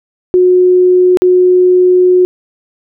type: tone with dropouts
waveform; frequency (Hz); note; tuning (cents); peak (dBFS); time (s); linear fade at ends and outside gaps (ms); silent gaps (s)
sine; 363.8; F#4; -29; -4; 0.34-2.25; 0; 1.172-1.22
effects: none